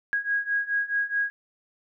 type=beating tone pair; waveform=sine; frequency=1643 / 1647.7 Hz; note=G#6 / G#6; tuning=-19 / -14 cents; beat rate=4.7 Hz; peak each=-28 / -26 dBFS; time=0.13-1.3 s; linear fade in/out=0 ms; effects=none